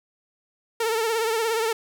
sawtooth tone with vibrato, 449.9 Hz, A4, 39 cents sharp, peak -18 dBFS, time 0.8-1.73 s, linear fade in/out 5 ms, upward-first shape triangle, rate 17 Hz, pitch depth 78 cents each way, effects none

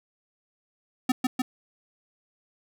square tone with echo, 254.9 Hz, C4, 45 cents flat, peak -20 dBFS, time 1.09-1.12 s, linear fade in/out 5 ms, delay 150 ms, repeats 2, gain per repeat -2 dB, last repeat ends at 1.42 s, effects none

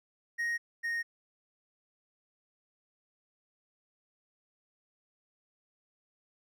triangle tone pair in turn, 1872 / 1858 Hz, A#6 / A#6, +7 / -6 cents, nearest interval unison, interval 13 cents, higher first, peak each -28 / -29 dBFS, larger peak first, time 0.38-0.58 / 0.83-1.03 s, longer neither, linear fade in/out 20 ms, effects none

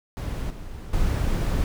brown noise with level steps, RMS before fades -28 / -36 / -23 dBFS, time 0.17-1.64 s, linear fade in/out 0 ms, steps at 0.5 / 0.93 s, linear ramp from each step 5 ms, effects none

